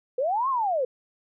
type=linear two-way sweep; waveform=sine; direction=up then down; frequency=478.6 to 1108.7 to 478.6 Hz; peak=-22 dBFS; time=0.18-0.85 s; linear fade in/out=5 ms; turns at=0.49 s; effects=none